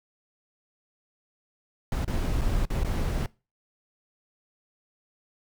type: noise with dropouts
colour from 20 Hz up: brown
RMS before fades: -26 dBFS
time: 1.92-3.26 s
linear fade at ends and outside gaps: 1 ms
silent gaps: 2.046-2.078 / 2.412-2.416 / 2.653-2.702 / 2.834-2.847 s
effects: noise-tail reverb RT60 0.3 s tail -22 dB re dry